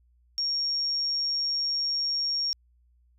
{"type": "tone", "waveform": "sine", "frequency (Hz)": 5550, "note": "F8", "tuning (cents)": -12, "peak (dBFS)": -25, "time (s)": [0.38, 2.53], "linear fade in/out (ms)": 0, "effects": ["added 60 Hz sine -60 dBFS peak until 3.18 s"]}